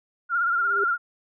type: tone with vibrato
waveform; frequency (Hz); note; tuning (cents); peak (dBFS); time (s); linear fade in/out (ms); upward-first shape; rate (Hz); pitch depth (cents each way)
sine; 1396.9; F6; 0; -20; 0.29-0.98; 50; triangle; 17; 68
type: tone with exponential growth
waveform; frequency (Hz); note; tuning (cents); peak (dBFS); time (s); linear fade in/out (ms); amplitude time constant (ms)
sine; 400.3; G4; +36; -23; 0.52-0.84; 5; 68
effects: none